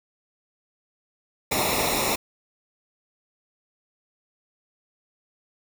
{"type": "noise with comb filter", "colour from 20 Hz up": "pink", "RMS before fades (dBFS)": -24, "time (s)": [1.51, 2.16], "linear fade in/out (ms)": 10, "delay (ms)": 0.64, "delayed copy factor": -0.8, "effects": []}